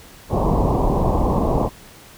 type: low-pass noise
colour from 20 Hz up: pink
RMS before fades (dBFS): -18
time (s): 0.29-1.7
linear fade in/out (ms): 50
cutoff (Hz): 1100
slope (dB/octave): 96
effects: pink hiss -44 dBFS RMS until 2.17 s